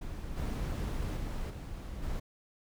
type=noise with level steps; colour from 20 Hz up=brown; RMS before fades=-40 / -34 / -36 / -41 / -36 dBFS; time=0.01-2.2 s; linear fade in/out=10 ms; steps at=0.36 / 1.16 / 1.49 / 2.02 s; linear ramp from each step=20 ms; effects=none